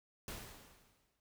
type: noise with exponential decay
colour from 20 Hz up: pink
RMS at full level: -44 dBFS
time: 0.28-1.2 s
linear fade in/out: 1 ms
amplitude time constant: 200 ms
effects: none